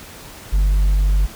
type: tone with tanh clipping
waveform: sine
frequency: 48.5 Hz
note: G1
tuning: 18 cents flat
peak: -13 dBFS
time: 0.52-1.27 s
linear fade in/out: 20 ms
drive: 3 dB
effects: pink hiss -38 dBFS RMS until 1.35 s